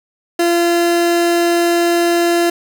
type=tone; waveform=30% pulse; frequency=342.9 Hz; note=F4; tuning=32 cents flat; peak=-9 dBFS; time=0.39-2.5 s; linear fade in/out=5 ms; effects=none